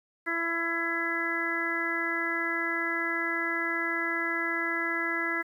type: harmonic tone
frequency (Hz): 334.8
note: E4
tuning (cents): +27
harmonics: 1 / 2 / 3 / 4 / 5 / 6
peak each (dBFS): -35 / -41 / -40 / -35 / -32 / -31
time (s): 0.26-5.43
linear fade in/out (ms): 20
effects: 10-bit